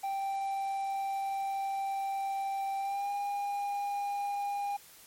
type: tone with pitch glide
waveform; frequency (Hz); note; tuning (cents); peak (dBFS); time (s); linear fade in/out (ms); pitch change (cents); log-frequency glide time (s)
triangle; 784 to 808.8; G5 to G#5; 0 to -46; -29; 0.03-4.77; 10; +54; 2.79-3.11
effects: white hiss -55 dBFS RMS until 5.06 s + MP3 64 kbps